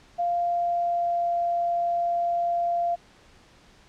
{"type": "tone with pitch glide", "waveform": "sine", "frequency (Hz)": [696, 691.2], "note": ["F5", "F5"], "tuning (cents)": [-6, -18], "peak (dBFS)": -22, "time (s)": [0.18, 2.96], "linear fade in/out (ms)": 20, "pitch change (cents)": -12, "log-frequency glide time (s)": [0.38, 1.28], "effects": ["pink hiss -55 dBFS RMS until 3.88 s", "low-pass 6000 Hz 12 dB/octave"]}